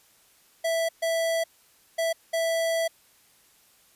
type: tone bursts at uneven times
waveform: square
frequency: 659.3 Hz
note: E5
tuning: in tune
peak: -24 dBFS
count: 4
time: 0.64-0.89 / 1.02-1.44 / 1.98-2.13 / 2.33-2.88 s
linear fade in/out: 10 ms
effects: white hiss -60 dBFS RMS until 3.95 s + resampled to 32000 Hz